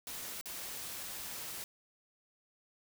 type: noise with dropouts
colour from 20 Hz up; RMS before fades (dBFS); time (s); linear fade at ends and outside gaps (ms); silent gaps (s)
white; -43; 0.07-1.64; 1; 0.412-0.457
effects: none